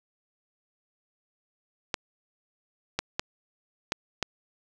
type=clicks; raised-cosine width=0.2 ms; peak=-9 dBFS; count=5; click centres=1.942 / 2.99 / 3.195 / 3.921 / 4.227 s; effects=none